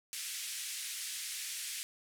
white band-pass noise, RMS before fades -41 dBFS, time 0.13-1.83 s, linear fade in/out 0 ms, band 1900 to 11000 Hz, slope 24 dB/octave, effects none

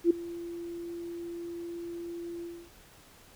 sine tone with ADSR envelope, 341.9 Hz, F4, 37 cents flat, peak -16 dBFS, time 0.04-2.7 s, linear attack 64 ms, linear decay 6 ms, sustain -20 dB, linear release 270 ms, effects pink hiss -56 dBFS RMS until 3.35 s

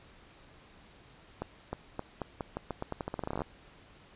accelerating click train, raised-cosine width 1 ms, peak -20 dBFS, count 22, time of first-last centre 1.42-3.419 s, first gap 310 ms, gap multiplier 0.85, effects pink hiss -57 dBFS RMS until 4.15 s + resampled to 8000 Hz

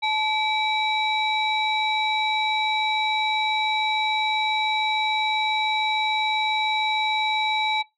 sine tone cluster, 867 / 2307 / 3887 Hz, A5 / D7 / B7, -26 / -31 / -28 cents, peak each -23 / -25 / -26 dBFS, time 0.02-7.83 s, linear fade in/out 20 ms, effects noise-tail reverb RT60 0.2 s tail -20 dB re dry + tanh soft clip ceiling -13 dBFS

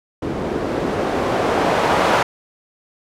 blue noise with low-pass filter sweep, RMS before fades -19 dBFS, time 0.22-2.23 s, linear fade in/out 5 ms, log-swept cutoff 310 to 870 Hz, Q 1, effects none

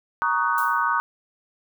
sine chord, D# minor seventh, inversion second, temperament just, 933.4 / 1120.1 / 1244.5 / 1493.4 Hz, A#5 / C#6 / D#6 / F#6, +2 / +18 / 0 / +16 cents, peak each -25 dBFS, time 0.22-1 s, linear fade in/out 0 ms
violet noise with exponential decay, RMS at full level -32 dBFS, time 0.58-0.91 s, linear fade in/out 0 ms, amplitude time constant 71 ms
effects none

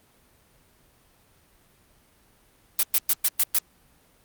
blue noise bursts, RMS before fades -20 dBFS, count 6, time 2.79-3.586 s, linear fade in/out 2 ms, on 41 ms, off 110 ms, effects pink hiss -60 dBFS RMS until 4.24 s + Opus 32 kbps

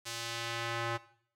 square tone with band-pass filter sweep, 116.54 Hz, A#2, in tune, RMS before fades -37 dBFS, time 0.05-0.98 s, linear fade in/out 20 ms, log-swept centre 5900 to 1300 Hz, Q 0.77, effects noise-tail reverb RT60 0.6 s tail -17 dB re dry

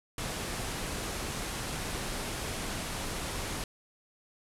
pink low-pass noise, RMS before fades -36 dBFS, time 0.18-3.64 s, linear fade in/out 2 ms, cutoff 12000 Hz, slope 48 dB/octave, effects none

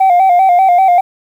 sine tone with vibrato, 736 Hz, F#5, 9 cents flat, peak -3 dBFS, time 0-1.01 s, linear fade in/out 10 ms, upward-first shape square, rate 5.1 Hz, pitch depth 71 cents each way, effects tanh soft clip ceiling -4 dBFS + 7-bit

